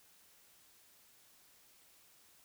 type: silence
effects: white hiss -65 dBFS RMS until 2.44 s